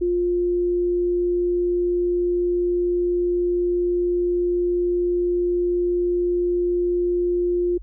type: tone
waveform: sine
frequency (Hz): 352.1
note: F4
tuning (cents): +14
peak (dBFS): -18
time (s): 0.01-7.78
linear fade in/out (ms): 10
effects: added 47 Hz sine -35 dBFS peak until 7.82 s